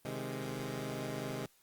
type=chord; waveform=15% pulse; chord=Ab major; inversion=first; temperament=equal; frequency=130.81 / 155.56 / 207.7 Hz; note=C3 / Eb3 / Ab3; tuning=0 / 0 / 0 cents; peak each=-34 / -37 / -37 dBFS; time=0.05-1.46 s; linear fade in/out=2 ms; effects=white hiss -68 dBFS RMS until 1.62 s + Opus 32 kbps